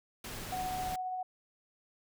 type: noise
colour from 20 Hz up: pink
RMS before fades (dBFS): -42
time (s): 0.24-0.96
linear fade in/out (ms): 5
type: tone with tremolo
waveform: sine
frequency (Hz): 740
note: F#5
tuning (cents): 0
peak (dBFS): -33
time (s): 0.52-1.23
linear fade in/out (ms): 5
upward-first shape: sine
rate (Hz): 15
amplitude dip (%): 25
effects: none